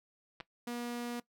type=clicks; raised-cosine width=0.3 ms; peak=-28 / -27 dBFS; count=2; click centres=0.402 / 0.408 s
type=tone; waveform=sawtooth; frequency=240 Hz; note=B3; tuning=49 cents flat; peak=-33 dBFS; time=0.67-1.2 s; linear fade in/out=5 ms
effects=noise-tail reverb RT60 0.1 s tail -19 dB re dry